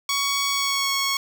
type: tone with pitch glide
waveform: 10% pulse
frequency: 1119 to 1102.3 Hz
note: C#6 to C#6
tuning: +16 to -10 cents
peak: -13 dBFS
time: 0.09-1.17 s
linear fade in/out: 2 ms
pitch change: -26 cents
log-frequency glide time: 0.52-0.92 s
effects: none